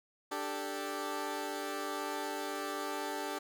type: chord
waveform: 15% pulse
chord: D suspended fourth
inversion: none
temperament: equal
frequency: 293.7 / 392 / 440 Hz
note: D4 / G4 / A4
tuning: 0 / 0 / 0 cents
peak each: -34 / -33 / -36 dBFS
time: 0.31-3.39 s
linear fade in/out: 10 ms
effects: none